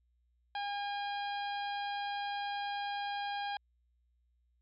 harmonic tone, 811 Hz, G#5, 41 cents flat, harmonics 1 / 2 / 3 / 4 / 5 / 6, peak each -36 / -43 / -49 / -46 / -51 / -55 dBFS, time 0.55-3.57 s, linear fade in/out 2 ms, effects added 60 Hz sine -70 dBFS peak until 4.61 s

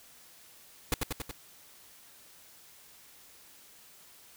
pink noise with echo, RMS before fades -26 dBFS, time 0.92-0.94 s, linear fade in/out 2 ms, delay 93 ms, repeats 4, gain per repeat -3 dB, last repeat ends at 1.312 s, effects white hiss -56 dBFS RMS until 4.36 s

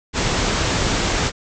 pink low-pass noise, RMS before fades -20 dBFS, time 0.13-1.32 s, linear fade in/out 50 ms, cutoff 7700 Hz, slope 96 dB/octave, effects none

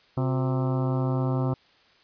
harmonic tone with a mistuned harmonic, 130.81 Hz, C3, in tune, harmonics 1 / 2 / 3 / 4 / 5 / 6 / 7 / 8 / 9 / 10, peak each -24 / -30 / -34 / -36 / -38 / -40 / -41 / -42 / -43 / -44 dBFS, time 0.17-1.54 s, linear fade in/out 5 ms, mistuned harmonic 3, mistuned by -110 cents, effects white hiss -59 dBFS RMS until 2.03 s + resampled to 11025 Hz

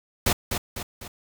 pink noise with echo, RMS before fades -21 dBFS, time 0.26-0.33 s, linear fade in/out 5 ms, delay 250 ms, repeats 3, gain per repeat -6 dB, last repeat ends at 1.08 s, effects none

